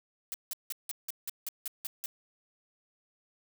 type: noise bursts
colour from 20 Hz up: blue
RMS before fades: -36 dBFS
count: 10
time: 0.32-2.06 s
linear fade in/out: 0 ms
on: 21 ms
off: 170 ms
effects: none